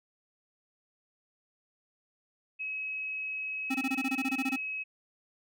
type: tone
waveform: sine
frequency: 2559 Hz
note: D#7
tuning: 48 cents sharp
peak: -33 dBFS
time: 2.59-4.84 s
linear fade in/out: 20 ms
type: tone bursts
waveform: square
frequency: 265.7 Hz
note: C4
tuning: 27 cents sharp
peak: -29 dBFS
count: 13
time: 3.7-4.563 s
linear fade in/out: 10 ms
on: 47 ms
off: 21 ms
effects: none